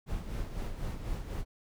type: noise with tremolo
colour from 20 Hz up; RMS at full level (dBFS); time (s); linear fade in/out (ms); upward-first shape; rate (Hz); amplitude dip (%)
brown; -34; 0.06-1.45; 50; sine; 4; 55
effects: none